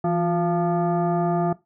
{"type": "tone with frequency modulation", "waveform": "sine", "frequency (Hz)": 167.7, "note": "E3", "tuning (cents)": 30, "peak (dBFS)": -19, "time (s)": [0.04, 1.53], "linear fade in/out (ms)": 5, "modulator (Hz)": 522, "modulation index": 1.3, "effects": ["noise-tail reverb RT60 0.2 s tail -18 dB re dry"]}